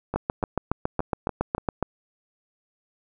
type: two click trains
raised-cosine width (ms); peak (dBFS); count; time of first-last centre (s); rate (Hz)
1; -14 / -9; 6 / 13; 0.14-1.581 / 0.16-1.827; 3.47 / 7.2
effects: none